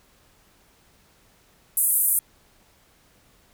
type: band-pass noise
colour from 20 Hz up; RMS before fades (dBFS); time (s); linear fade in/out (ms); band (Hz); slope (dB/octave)
pink; -21; 1.77-2.19; 2; 9400 to 14000; 48
effects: pink hiss -59 dBFS RMS until 3.53 s